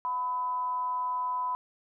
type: tone with amplitude modulation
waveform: sine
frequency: 999 Hz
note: B5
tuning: 20 cents sharp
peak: -26 dBFS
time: 0.05-1.55 s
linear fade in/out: 0 ms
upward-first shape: sine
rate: 279 Hz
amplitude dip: 40%
effects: none